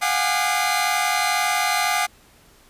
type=tone cluster; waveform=sawtooth; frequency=710 / 752 / 824 / 1205 / 2059 Hz; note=F5 / F#5 / G#5 / D6 / C7; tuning=+28 / +28 / -14 / +44 / -28 cents; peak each=-22 dBFS; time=0.01-2.07 s; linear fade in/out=20 ms; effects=pink hiss -53 dBFS RMS until 2.69 s + resampled to 32000 Hz